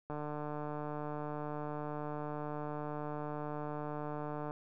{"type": "click train", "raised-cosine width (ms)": 1, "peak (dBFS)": -27, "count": 658, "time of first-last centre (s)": [0.1, 4.509], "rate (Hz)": 149, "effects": []}